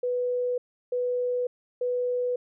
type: tone bursts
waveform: sine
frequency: 493.9 Hz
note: B4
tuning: in tune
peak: -24 dBFS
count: 3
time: 0.03-2.36 s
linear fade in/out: 5 ms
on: 550 ms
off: 340 ms
effects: none